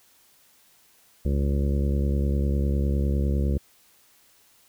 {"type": "harmonic tone", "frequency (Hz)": 69.9, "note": "C#2", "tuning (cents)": 15, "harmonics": [1, 2, 3, 4, 5, 6, 7, 8], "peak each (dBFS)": [-22, -29, -30, -38, -35, -40, -38, -42], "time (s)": [1.25, 3.58], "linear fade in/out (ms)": 5, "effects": ["white hiss -59 dBFS RMS until 4.68 s"]}